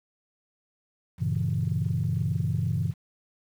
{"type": "chord", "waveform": "sine", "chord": "G diminished seventh", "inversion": "none", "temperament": "equal with one note detuned", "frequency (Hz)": [96.15, 116.54, 138.59, 164.81], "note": ["G2", "Bb2", "Db3", "Fb3"], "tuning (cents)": [-33, 0, 0, 0], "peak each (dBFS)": -29, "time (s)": [1.18, 2.94], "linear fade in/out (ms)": 50, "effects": ["tanh soft clip ceiling -16 dBFS", "9-bit"]}